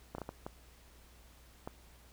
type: clicks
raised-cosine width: 1 ms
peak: -26 dBFS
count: 6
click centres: 0.15 / 0.183 / 0.217 / 0.291 / 0.465 / 1.675 s
effects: added 60 Hz sine -59 dBFS peak until 2.12 s + pink hiss -62 dBFS RMS until 2.12 s